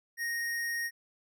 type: tone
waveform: square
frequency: 1864.7 Hz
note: A#6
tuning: in tune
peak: -32 dBFS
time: 0.17-0.91 s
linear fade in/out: 50 ms
effects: none